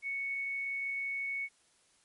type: tone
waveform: sine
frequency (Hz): 2217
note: C#7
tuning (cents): 0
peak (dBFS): -33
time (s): 0.02-1.49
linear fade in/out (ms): 50
effects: white hiss -68 dBFS RMS until 2.04 s + MP3 48 kbps